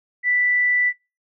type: tone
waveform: sine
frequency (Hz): 1975.5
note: B6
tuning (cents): 0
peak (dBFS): -16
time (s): 0.23-0.93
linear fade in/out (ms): 50
effects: noise-tail reverb RT60 0.3 s tail -25 dB re dry